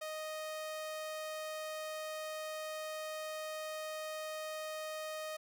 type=tone; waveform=sawtooth; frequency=622.3 Hz; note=D#5; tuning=in tune; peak=-36 dBFS; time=0.01-5.37 s; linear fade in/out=10 ms; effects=none